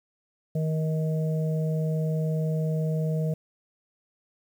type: harmonic tone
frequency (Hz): 157.6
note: D#3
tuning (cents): +23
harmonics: 1 / 3 / 4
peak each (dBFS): -24 / -34 / -36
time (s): 0.55-3.34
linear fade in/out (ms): 5
effects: 9-bit

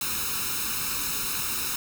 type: noise with comb filter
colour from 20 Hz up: white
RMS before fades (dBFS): -29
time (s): 0.01-1.76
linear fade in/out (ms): 2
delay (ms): 0.76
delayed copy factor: +0.8
effects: none

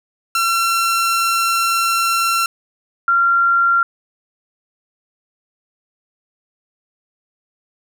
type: tone pair in turn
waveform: sawtooth / sine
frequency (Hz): 1357 / 1379.9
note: E6 / F6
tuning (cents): +50 / -21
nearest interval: unison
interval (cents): 29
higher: second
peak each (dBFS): -11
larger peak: neither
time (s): 0.35-2.46 / 3.08-3.83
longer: first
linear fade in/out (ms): 2
effects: none

